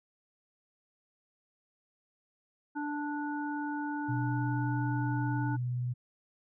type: harmonic tone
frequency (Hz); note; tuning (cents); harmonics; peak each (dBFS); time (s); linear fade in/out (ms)
293.7; D4; 0; 1 / 3 / 5; -34 / -38 / -41; 2.75-5.57; 20
type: tone with vibrato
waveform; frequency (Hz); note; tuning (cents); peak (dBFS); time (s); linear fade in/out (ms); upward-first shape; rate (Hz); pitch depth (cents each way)
sine; 123.47; B2; 0; -30; 4.08-5.94; 20; sine; 19; 22
effects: none